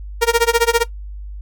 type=tone with tremolo; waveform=sawtooth; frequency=466.2 Hz; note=A#4; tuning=in tune; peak=-5 dBFS; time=0.21-0.84 s; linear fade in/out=20 ms; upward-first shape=sine; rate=15 Hz; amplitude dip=100%; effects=noise-tail reverb RT60 0.1 s tail -17 dB re dry + added 50 Hz sine -28 dBFS peak until 1.41 s